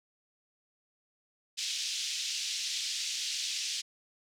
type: band-pass noise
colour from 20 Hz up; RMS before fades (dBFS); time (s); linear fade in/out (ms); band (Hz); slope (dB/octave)
white; -35; 1.57-3.82; 20; 2700 to 6200; 24
effects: none